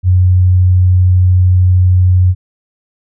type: tone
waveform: sine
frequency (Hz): 91.3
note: F#2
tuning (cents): -23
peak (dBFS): -5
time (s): 0.03-2.35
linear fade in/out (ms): 50
effects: none